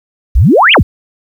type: exponential two-way sweep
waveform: sine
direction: up then down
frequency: 46.25 to 3322 to 46.25 Hz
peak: -3 dBFS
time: 0.35-0.83 s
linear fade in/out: 10 ms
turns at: 0.73 s
effects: 7-bit